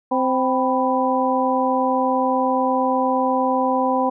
harmonic tone with a mistuned harmonic, 259.9 Hz, C4, 11 cents flat, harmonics 1 / 2 / 3 / 4, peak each -22 / -22 / -22 / -22 dBFS, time 0.11-4.1 s, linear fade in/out 10 ms, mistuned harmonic 4, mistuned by -82 cents, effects none

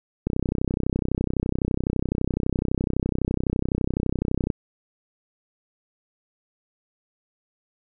click train, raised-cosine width 3 ms, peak -10 dBFS, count 136, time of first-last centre 0.27-4.502 s, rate 31.9 Hz, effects none

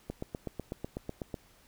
click train, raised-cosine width 2 ms, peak -22 dBFS, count 11, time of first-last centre 0.1-1.342 s, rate 8.05 Hz, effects pink hiss -62 dBFS RMS until 1.67 s

